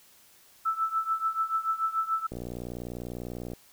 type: tone with tremolo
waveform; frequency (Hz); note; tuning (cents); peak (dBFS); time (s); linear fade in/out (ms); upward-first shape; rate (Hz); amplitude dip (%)
sine; 1318.5; E6; 0; -22; 0.65-2.27; 10; triangle; 6.9; 90
type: click train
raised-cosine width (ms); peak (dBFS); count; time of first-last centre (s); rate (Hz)
2; -24; 74; 2.32-3.535; 60.1
effects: white hiss -58 dBFS RMS until 3.72 s